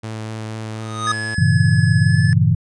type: tone with vibrato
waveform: sawtooth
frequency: 110 Hz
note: A2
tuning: in tune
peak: -22 dBFS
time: 0.03-1.35 s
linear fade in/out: 10 ms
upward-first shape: triangle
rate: 4.1 Hz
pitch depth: 14 cents each way
type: tone with exponential growth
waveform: square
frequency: 1244.5 Hz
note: D#6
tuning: in tune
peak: -15 dBFS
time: 0.71-1.12 s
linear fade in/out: 5 ms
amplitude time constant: 87 ms
type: tone with pitch glide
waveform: square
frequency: 1699 to 1728.7 Hz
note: G#6 to A6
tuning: +39 to -31 cents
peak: -24 dBFS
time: 1.07-2.33 s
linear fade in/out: 0 ms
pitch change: +30 cents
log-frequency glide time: 2.03-2.21 s
type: chord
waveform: sine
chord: G diminished seventh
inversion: none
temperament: equal with one note detuned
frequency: 99.37 / 116.54 / 138.59 / 164.81 Hz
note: G2 / Bb2 / Db3 / Fb3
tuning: +24 / 0 / 0 / 0 cents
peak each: -17 dBFS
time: 1.38-2.55 s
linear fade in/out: 5 ms
effects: resampled to 22050 Hz

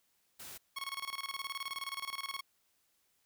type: noise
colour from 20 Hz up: white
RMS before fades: -48 dBFS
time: 0.39-0.58 s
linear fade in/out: 10 ms
type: tone with tremolo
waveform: 15% pulse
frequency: 1099 Hz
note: C#6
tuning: 15 cents flat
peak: -30 dBFS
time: 0.76-2.41 s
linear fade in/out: 10 ms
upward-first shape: square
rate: 19 Hz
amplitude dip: 80%
effects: white hiss -75 dBFS RMS until 3.25 s

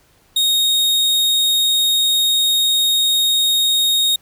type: tone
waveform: 40% pulse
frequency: 3729 Hz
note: A#7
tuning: in tune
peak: -12 dBFS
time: 0.36-4.16 s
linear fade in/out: 5 ms
effects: pink hiss -55 dBFS RMS until 4.21 s

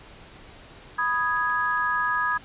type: chord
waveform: sine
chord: G# minor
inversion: first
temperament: equal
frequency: 987.8 / 1244.5 / 1661.2 Hz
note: B5 / D#6 / G#6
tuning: 0 / 0 / 0 cents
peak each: -28 / -26 / -25 dBFS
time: 0.98-2.38 s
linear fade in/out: 10 ms
type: clicks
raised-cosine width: 0.3 ms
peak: -32 dBFS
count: 9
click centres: 1.368 / 1.5 / 1.612 / 1.657 / 1.713 / 1.776 / 2.087 / 2.144 / 2.319 s
effects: pink hiss -47 dBFS RMS until 2.44 s + resampled to 8000 Hz

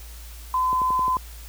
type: tone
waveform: sine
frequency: 1020 Hz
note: C6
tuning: 44 cents flat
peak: -19 dBFS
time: 0.54-1.17 s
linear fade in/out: 2 ms
type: click train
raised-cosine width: 2 ms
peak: -22 dBFS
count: 6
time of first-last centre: 0.73-1.169 s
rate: 11.4 Hz
effects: added 57 Hz sine -38 dBFS peak until 1.48 s + white hiss -46 dBFS RMS until 1.48 s

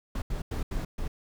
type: noise bursts at uneven times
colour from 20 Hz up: brown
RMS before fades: -31 dBFS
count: 5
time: 0.15-0.22 / 0.3-0.42 / 0.51-0.63 / 0.71-0.85 / 0.98-1.08 s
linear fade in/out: 5 ms
effects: none

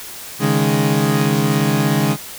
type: chord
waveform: 30% pulse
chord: C# suspended second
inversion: none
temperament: equal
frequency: 138.59 / 155.56 / 207.7 Hz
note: C#3 / D#3 / G#3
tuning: 0 / 0 / 0 cents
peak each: -16 dBFS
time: 0.39-2.17 s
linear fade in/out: 50 ms
effects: white hiss -33 dBFS RMS until 2.38 s

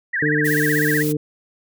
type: tone with vibrato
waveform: sine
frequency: 1760 Hz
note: A6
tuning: in tune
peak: -19 dBFS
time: 0.13-1.03 s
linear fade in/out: 10 ms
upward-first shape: sine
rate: 16 Hz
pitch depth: 190 cents each way
type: harmonic tone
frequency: 150 Hz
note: D3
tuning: 37 cents sharp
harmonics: 1 / 2 / 3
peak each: -23 / -21 / -23 dBFS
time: 0.22-1.17 s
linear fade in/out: 5 ms
type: noise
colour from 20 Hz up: blue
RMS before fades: -29 dBFS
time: 0.44-1.13 s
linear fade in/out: 20 ms
effects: none

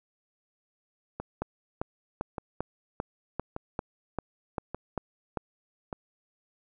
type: two click trains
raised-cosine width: 1 ms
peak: -16 / -20 dBFS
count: 11 / 5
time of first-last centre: 1.42-5.373 / 1.2-5.928 s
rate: 2.53 / 0.846 Hz
effects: none

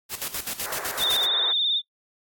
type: noise with tremolo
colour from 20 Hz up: white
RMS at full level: -29 dBFS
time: 0.09-1.27 s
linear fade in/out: 50 ms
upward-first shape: square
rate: 7.9 Hz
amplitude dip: 75%
type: band-pass noise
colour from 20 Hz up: white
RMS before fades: -35 dBFS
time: 0.64-1.53 s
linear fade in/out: 20 ms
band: 360 to 1900 Hz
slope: 48 dB/octave
type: tone with vibrato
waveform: sine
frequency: 3609 Hz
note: A7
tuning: 43 cents sharp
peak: -20 dBFS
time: 0.98-1.82 s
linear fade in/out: 50 ms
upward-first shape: triangle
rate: 18 Hz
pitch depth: 73 cents each way
effects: noise-tail reverb RT60 0.1 s tail -24 dB re dry + AAC 64 kbps

